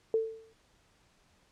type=tone with exponential decay; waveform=sine; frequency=446 Hz; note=A4; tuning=23 cents sharp; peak=-22 dBFS; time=0.14-0.53 s; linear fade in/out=1 ms; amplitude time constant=83 ms; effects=pink hiss -67 dBFS RMS until 1.51 s + low-pass 8000 Hz 12 dB/octave